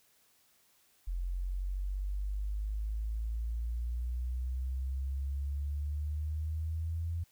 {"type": "exponential sweep", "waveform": "sine", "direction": "up", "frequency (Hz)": [43.65, 84.8], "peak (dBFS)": -32, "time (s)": [1.07, 7.24], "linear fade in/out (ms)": 10, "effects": ["white hiss -68 dBFS RMS until 7.31 s"]}